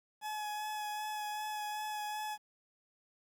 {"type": "tone with vibrato", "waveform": "40% pulse", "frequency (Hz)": 847, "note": "G#5", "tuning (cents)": 34, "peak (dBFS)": -36, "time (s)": [0.21, 2.38], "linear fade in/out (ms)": 50, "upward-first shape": "sine", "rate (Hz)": 2.6, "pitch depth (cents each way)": 15, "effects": ["11-bit"]}